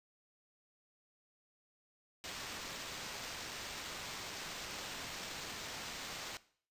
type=noise with sample-and-hold; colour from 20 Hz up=blue; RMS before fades=-45 dBFS; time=2.24-6.37 s; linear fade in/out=0 ms; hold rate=11025 Hz; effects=noise-tail reverb RT60 0.5 s tail -18 dB re dry + resampled to 32000 Hz